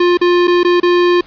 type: tone with dropouts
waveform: square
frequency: 352.6 Hz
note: F4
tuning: 17 cents sharp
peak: -9 dBFS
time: 0-1.21 s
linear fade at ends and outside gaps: 5 ms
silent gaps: 0.173-0.213 / 0.473-0.478 / 0.633-0.647 / 0.801-0.83 s
effects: pink hiss -43 dBFS RMS until 1.26 s + resampled to 11025 Hz